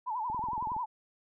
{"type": "tone with vibrato", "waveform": "sine", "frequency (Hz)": 927, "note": "A#5", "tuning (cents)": -10, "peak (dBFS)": -31, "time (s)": [0.06, 0.86], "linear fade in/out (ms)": 20, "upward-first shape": "sine", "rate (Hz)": 11, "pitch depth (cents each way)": 150}
{"type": "click train", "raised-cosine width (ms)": 3, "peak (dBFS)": -33, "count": 11, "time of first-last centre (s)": [0.3, 0.765], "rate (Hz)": 21.5}
{"effects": []}